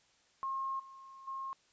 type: tone with level steps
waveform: sine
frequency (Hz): 1074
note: C6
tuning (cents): +45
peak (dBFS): -34 / -50 / -38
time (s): 0.43-1.53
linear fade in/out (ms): 0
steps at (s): 0.79 / 1.27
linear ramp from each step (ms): 10
effects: white hiss -69 dBFS RMS until 1.72 s + resampled to 16000 Hz